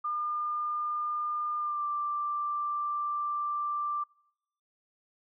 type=tone with pitch glide; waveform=sine; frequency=1206 to 1178.5 Hz; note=D6 to D6; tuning=+46 to +6 cents; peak=-29 dBFS; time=0.04-4.04 s; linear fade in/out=10 ms; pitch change=-40 cents; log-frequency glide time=1.58-1.84 s; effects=noise-tail reverb RT60 0.8 s tail -26 dB re dry